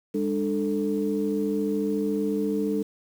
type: tone cluster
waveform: sine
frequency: 203 / 297.1 / 441.5 Hz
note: G#3 / D4 / A4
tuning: -39 / +20 / +6 cents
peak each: -27 dBFS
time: 0.14-2.83 s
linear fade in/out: 10 ms
effects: tanh soft clip ceiling -14 dBFS + 8-bit